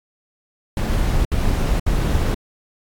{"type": "noise bursts", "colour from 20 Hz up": "brown", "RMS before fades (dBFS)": -18, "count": 3, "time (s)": [0.77, 2.344], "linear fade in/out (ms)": 2, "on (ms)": 480, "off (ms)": 67, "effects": ["AAC 64 kbps"]}